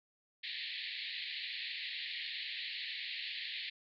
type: band-pass noise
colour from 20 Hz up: white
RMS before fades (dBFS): -42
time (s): 0.43-3.7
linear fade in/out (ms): 10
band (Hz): 1800 to 4400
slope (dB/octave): 96
effects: none